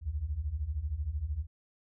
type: beating tone pair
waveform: sine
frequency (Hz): 66.2 / 79.2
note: C2 / D#2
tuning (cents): +21 / +31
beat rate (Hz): 13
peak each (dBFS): -36 / -33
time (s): 0.01-1.47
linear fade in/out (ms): 50
effects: none